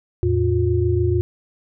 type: tone cluster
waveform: sine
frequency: 83.8 / 110.6 / 356.6 Hz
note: E2 / A2 / F4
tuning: +29 / +9 / +36 cents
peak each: -20 dBFS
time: 0.23-1.21 s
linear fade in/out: 0 ms
effects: none